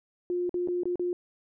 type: tone with dropouts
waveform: sine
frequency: 354.8 Hz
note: F4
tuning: 27 cents sharp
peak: -26 dBFS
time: 0.3-1.13 s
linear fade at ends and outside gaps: 1 ms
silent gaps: 0.494-0.542 / 0.675-0.685 / 0.834-0.855 / 0.957-0.995 s
effects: none